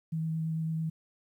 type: tone with vibrato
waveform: sine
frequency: 160.6 Hz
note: E3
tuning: 45 cents flat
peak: -29 dBFS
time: 0.12-0.9 s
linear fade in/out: 10 ms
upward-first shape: sine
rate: 9 Hz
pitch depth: 11 cents each way
effects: 11-bit